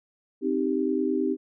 sine chord, C minor, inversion none, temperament equal, 261.6 / 311.1 / 392 Hz, C4 / Eb4 / G4, 0 / 0 / 0 cents, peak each -27 dBFS, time 0.41-1.37 s, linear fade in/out 50 ms, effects none

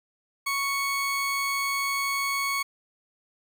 40% pulse tone pair together, 1108.5 / 2217 Hz, C#6 / C#7, 0 / 0 cents, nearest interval octave, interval 1200 cents, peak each -28 dBFS, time 0.46-2.63 s, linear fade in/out 10 ms, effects none

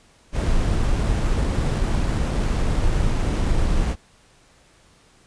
brown noise with sample-and-hold, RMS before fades -20 dBFS, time 0.32-3.96 s, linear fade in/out 50 ms, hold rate 8820 Hz, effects pink hiss -55 dBFS RMS until 5.26 s + resampled to 22050 Hz

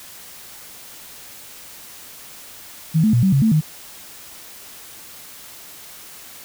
sine tone with pitch steps, 160 / 217.2 / 119.8 / 191.4 / 137.1 / 221.3 / 154.4 Hz, D#3 / A3 / A#2 / G3 / C#3 / A3 / D#3, +49 / -22 / +48 / -41 / -19 / +10 / -13 cents, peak -12 dBFS, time 2.94-3.612 s, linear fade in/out 20 ms, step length 96 ms, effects white hiss -40 dBFS RMS until 6.44 s

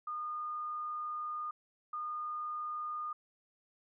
sine tone bursts at uneven times, 1221 Hz, D#6, 33 cents flat, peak -36 dBFS, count 2, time 0.07-1.51 / 1.93-3.13 s, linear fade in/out 5 ms, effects none

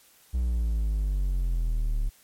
triangle exponential sweep, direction down, 62.7 to 35.54 Hz, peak -21 dBFS, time 0.33-2.1 s, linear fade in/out 20 ms, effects white hiss -58 dBFS RMS until 2.23 s + MP3 64 kbps

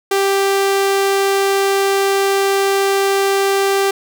sawtooth tone, 392.9 Hz, G4, 4 cents sharp, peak -9 dBFS, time 0.11-3.91 s, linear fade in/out 5 ms, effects none

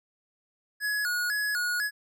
square tone with vibrato, 1563 Hz, G6, 6 cents flat, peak -27 dBFS, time 0.8-1.91 s, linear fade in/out 50 ms, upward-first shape square, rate 2 Hz, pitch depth 130 cents each way, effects none

